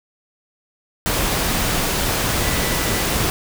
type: tone in noise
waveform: sine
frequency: 1975.5 Hz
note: B6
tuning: in tune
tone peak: -31 dBFS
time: 2.41-3.02 s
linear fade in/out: 0 ms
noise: pink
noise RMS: -20 dBFS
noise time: 1.06-3.3 s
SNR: -14 dB
effects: none